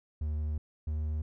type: tone pair in turn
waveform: triangle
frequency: 76 / 76.79 Hz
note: D#2 / D#2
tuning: -40 / -22 cents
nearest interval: unison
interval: 18 cents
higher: second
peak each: -28 / -28 dBFS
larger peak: neither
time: 0.21-0.58 / 0.87-1.22 s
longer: first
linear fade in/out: 5 ms
effects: none